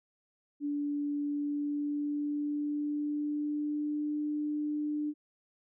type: tone with pitch glide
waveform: sine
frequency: 290 to 298.3 Hz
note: D4 to D4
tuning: -22 to +27 cents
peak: -30 dBFS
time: 0.6-5.14 s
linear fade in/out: 50 ms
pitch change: +49 cents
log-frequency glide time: 1.24-4.19 s
effects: none